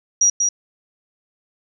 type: tone with echo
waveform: sine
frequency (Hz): 5750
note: F8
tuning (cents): +50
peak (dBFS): -11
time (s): 0.21-0.3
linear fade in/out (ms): 5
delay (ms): 190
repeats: 1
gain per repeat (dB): -4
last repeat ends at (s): 0.49
effects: none